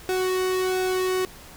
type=tone with flanger; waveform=sawtooth; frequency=371.5 Hz; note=F#4; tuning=7 cents sharp; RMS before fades=-24 dBFS; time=0.09-1.25 s; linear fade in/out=0 ms; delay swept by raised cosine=0.98 to 1.49 ms; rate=1.4 Hz; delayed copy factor=-0.7; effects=pink hiss -45 dBFS RMS until 1.56 s